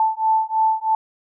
sine beating tone pair, 879 / 882.1 Hz, A5 / A5, -2 / +4 cents, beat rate 3.1 Hz, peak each -19 dBFS, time 0-0.95 s, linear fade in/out 2 ms, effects none

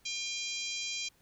harmonic tone, 801 Hz, G5, 37 cents sharp, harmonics 3 / 4 / 5 / 6 / 7 / 8 / 9, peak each -40 / -41 / -42 / -43 / -43 / -44 / -45 dBFS, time 0.05-1.09 s, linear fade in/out 10 ms, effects pink hiss -67 dBFS RMS until 1.21 s

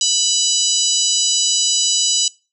harmonic tone with a mistuned harmonic, 987.8 Hz, B5, in tune, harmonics 3 / 4 / 5 / 6 / 7 / 8, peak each -21 / -21 / -21 / -21 / -21 / -21 dBFS, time 0.01-2.28 s, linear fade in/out 2 ms, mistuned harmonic 7, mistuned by -18 cents, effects noise-tail reverb RT60 0.3 s tail -23 dB re dry

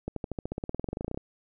accelerating click train, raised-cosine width 2 ms, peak -19 dBFS, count 22, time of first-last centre 0.08-1.175 s, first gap 83 ms, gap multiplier 0.95, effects none

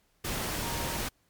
sine tone in noise, 932.3 Hz, A#5, in tune, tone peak -39 dBFS, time 0.62-0.98 s, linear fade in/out 10 ms, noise pink, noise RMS -33 dBFS, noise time 0.24-1.09 s, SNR -9 dB, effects pink hiss -70 dBFS RMS until 1.29 s + MP3 96 kbps

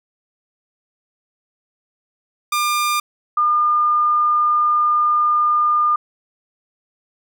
sawtooth / sine tone pair in turn, 1200 / 1209 Hz, D6 / D6, +37 / +50 cents, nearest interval unison, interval 13 cents, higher second, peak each -13 dBFS, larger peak neither, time 2.52-3 / 3.37-5.96 s, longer second, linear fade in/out 5 ms, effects none

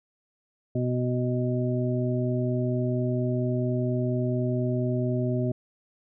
harmonic tone, 124.3 Hz, B2, 12 cents sharp, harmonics 1 / 2 / 3 / 5, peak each -26 / -29 / -31 / -33 dBFS, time 0.75-5.52 s, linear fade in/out 5 ms, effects none

